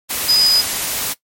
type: tone in noise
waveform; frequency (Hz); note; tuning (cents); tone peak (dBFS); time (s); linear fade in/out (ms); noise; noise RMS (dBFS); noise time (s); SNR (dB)
sine; 4978; D#8; 0; -9; 0.28-0.62; 20; white; -21; 0.09-1.14; +9
effects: noise-tail reverb RT60 0.1 s tail -18 dB re dry + MP3 64 kbps